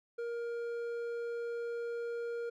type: tone with hard clipping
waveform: sine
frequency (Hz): 469.9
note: A#4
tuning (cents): +14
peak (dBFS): -37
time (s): 0.18-2.5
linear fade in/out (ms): 10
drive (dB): 6
effects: none